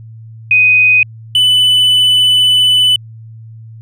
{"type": "tone pair in turn", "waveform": ["sine", "triangle"], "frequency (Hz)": [2499, 2995], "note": ["D#7", "F#7"], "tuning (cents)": [7, 20], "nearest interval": "minor third", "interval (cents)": 313, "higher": "second", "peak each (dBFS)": -5, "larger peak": "neither", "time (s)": [[0.51, 1.03], [1.35, 2.96]], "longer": "second", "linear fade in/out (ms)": 2, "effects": ["added 112 Hz sine -30 dBFS peak until 3.81 s"]}